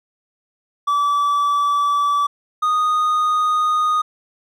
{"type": "tone pair in turn", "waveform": "triangle", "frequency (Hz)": [1154, 1237.3], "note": ["D6", "D#6"], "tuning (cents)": [-31, -10], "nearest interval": "minor second", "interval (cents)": 121, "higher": "second", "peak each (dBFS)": -13, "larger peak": "neither", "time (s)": [[0.87, 2.27], [2.62, 4.02]], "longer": "neither", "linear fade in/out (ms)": 10, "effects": []}